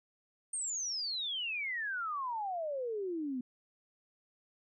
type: exponential sweep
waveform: sine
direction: down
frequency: 8870 to 242.6 Hz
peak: -34 dBFS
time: 0.53-3.41 s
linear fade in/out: 5 ms
effects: none